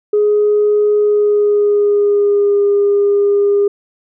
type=tone with pitch glide; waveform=sine; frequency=417.6 to 405.2 Hz; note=G#4 to G#4; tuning=+10 to -43 cents; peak=-8 dBFS; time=0.13-3.68 s; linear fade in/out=5 ms; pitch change=-53 cents; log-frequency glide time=0.97-2.61 s; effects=tanh soft clip ceiling -5 dBFS